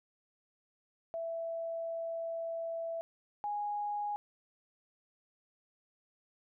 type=tone pair in turn; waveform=sine; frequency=663 / 827.2 Hz; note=E5 / G#5; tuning=+10 / -7 cents; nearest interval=major third; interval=383 cents; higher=second; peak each=-35 / -33 dBFS; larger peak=second; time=1.14-3.01 / 3.44-4.16 s; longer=first; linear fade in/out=0 ms; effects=none